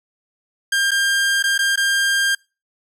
sawtooth tone with dropouts, 1600 Hz, G6, 35 cents sharp, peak -12 dBFS, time 0.72-2.35 s, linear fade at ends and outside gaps 5 ms, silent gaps 0.909-0.915 / 1.426-1.438 / 1.579-1.589 / 1.759-1.774 s, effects noise-tail reverb RT60 0.3 s tail -26 dB re dry + low-pass 12000 Hz 12 dB/octave

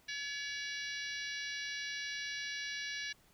harmonic tone with a mistuned harmonic, 568 Hz, C#5, 42 cents sharp, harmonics 3 / 4 / 5 / 6 / 7 / 8 / 9 / 10, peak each -42 / -45 / -48 / -50 / -46 / -52 / -51 / -50 dBFS, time 0.08-3.13 s, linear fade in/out 10 ms, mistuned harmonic 10, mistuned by +28 cents, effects pink hiss -67 dBFS RMS until 3.33 s

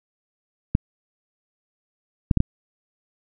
clicks, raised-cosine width 5 ms, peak -4 dBFS, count 4, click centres 0.751 / 2.312 / 2.373 / 2.404 s, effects none

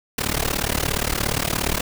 pink noise with amplitude modulation, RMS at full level -19 dBFS, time 0.18-1.81 s, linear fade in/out 5 ms, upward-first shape sine, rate 37.1 Hz, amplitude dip 95%, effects none

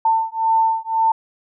sine beating tone pair, 895 / 896.9 Hz, A5 / A5, +29 / +33 cents, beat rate 1.9 Hz, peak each -18 dBFS, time 0.05-1.12 s, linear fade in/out 5 ms, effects none

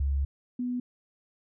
sine tone pair in turn, 69.3 / 247 Hz, C#2 / B3, 0 / 0 cents, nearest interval octave + minor seventh, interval 2200 cents, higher second, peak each -24 / -28 dBFS, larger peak first, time 0-0.25 / 0.59-0.8 s, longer first, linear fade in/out 5 ms, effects none

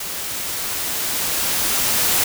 white noise with level ramp, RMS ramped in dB -28 to -17 dBFS, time 0-2.24 s, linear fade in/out 5 ms, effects none

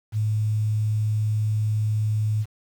sine tone with quantisation, 107.4 Hz, A2, 41 cents flat, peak -20 dBFS, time 0.12-2.46 s, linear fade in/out 50 ms, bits 8, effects none

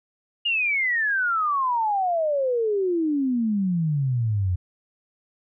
sine exponential sweep, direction down, 2876 to 87.31 Hz, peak -20 dBFS, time 0.45-4.56 s, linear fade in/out 10 ms, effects none

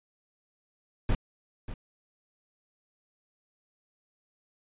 brown noise with echo, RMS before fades -24 dBFS, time 1.09-1.15 s, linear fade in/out 2 ms, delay 590 ms, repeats 1, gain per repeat -13 dB, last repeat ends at 1.74 s, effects resampled to 8000 Hz

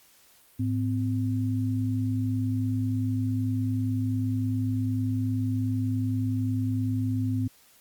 sine tone pair together, 106.38 / 257 Hz, G#2 / C4, +42 / -31 cents, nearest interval octave + minor third, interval 1527 cents, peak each -26 / -28 dBFS, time 0.59-7.48 s, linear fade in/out 10 ms, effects white hiss -58 dBFS RMS until 7.8 s + Opus 48 kbps

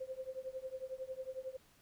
sine tone with tremolo, 522 Hz, C5, 4 cents flat, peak -37 dBFS, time 0-1.57 s, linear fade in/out 10 ms, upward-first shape triangle, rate 11 Hz, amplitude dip 100%, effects pink hiss -67 dBFS RMS until 1.81 s

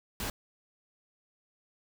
pink noise, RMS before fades -35 dBFS, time 0.2-0.3 s, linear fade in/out 2 ms, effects none

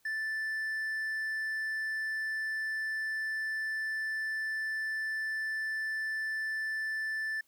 triangle tone, 1760 Hz, A6, in tune, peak -30 dBFS, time 0.05-7.41 s, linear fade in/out 5 ms, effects white hiss -70 dBFS RMS until 7.47 s

